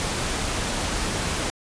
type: noise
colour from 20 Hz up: pink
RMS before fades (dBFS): -26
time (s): 0-1.5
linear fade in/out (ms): 0
effects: resampled to 22050 Hz